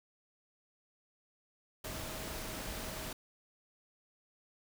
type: tone in noise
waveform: sine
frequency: 634 Hz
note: D#5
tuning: 32 cents sharp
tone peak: -51 dBFS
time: 1.84-3.13 s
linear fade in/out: 5 ms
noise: pink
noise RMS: -42 dBFS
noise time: 1.84-3.13 s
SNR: -12 dB
effects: none